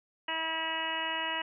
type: harmonic tone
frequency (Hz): 322.9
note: E4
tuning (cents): -36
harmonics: 1 / 2 / 3 / 4 / 5 / 6 / 7 / 8 / 9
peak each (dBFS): -46 / -42 / -36 / -45 / -41 / -37 / -47 / -41 / -36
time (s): 0.28-1.42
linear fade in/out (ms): 5
effects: none